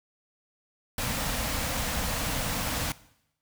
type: band-stop noise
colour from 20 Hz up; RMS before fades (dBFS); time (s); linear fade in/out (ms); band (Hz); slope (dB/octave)
pink; -30; 0.98-2.92; 2; 310 to 450; 96
effects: noise-tail reverb RT60 0.8 s tail -19 dB re dry